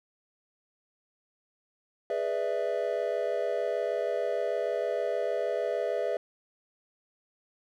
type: chord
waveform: triangle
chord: E dominant seventh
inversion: first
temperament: equal with one note detuned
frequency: 415.3 / 493.9 / 592.8 / 659.3 Hz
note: G#4 / B4 / D5 / E5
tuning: 0 / 0 / +16 / 0 cents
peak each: -32 / -31 / -31 / -30 dBFS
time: 2.1-6.17 s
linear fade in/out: 2 ms
effects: none